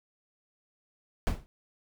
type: noise with exponential decay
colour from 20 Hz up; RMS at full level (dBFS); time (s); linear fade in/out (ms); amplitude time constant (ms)
brown; -21; 1.27-1.46; 0; 41
effects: none